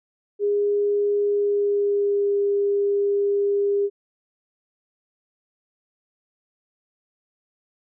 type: tone with pitch glide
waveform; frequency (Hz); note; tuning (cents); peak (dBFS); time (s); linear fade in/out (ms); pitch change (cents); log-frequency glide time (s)
sine; 409.3 to 403.4; G#4 to G4; -25 to +50; -18; 0.39-3.9; 50; -25; 1.21-2.37
effects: none